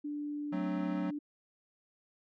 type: tone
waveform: sine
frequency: 293.7 Hz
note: D4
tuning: in tune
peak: -35 dBFS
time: 0.04-1.19 s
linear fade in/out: 10 ms
type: chord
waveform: square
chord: F# diminished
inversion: none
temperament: equal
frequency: 185 / 220 / 261.6 Hz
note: F#3 / A3 / C4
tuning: 0 / 0 / 0 cents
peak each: -36 / -42 / -42 dBFS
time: 0.52-1.11 s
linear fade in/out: 10 ms
effects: low-pass 2000 Hz 12 dB/octave